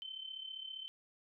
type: tone with amplitude modulation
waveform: sine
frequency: 3081 Hz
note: G7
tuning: 31 cents flat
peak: -40 dBFS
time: 0.02-0.88 s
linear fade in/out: 0 ms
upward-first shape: sine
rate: 35.1 Hz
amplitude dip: 70%
effects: none